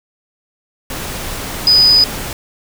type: tone in noise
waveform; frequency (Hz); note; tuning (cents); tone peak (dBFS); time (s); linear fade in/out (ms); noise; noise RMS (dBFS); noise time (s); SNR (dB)
sine; 4978; D#8; 0; -6; 1.67-2.04; 2; pink; -24; 0.9-2.33; +15
effects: none